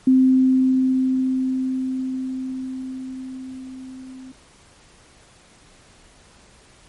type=tone with level ramp; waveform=sine; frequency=260 Hz; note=C4; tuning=11 cents flat; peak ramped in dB=-10 to -36 dBFS; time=0.07-4.32 s; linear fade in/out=5 ms; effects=pink hiss -51 dBFS RMS until 6.88 s + MP3 48 kbps